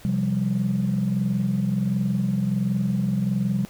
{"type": "chord", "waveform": "sine", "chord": "C suspended fourth", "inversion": "none", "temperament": "equal", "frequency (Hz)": [130.81, 174.61, 196], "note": ["C3", "F3", "G3"], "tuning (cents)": [0, 0, 0], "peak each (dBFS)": [-25, -26, -22], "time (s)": [0.05, 3.65], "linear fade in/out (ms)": 0, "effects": ["tanh soft clip ceiling -14 dBFS", "pink hiss -48 dBFS RMS until 3.69 s"]}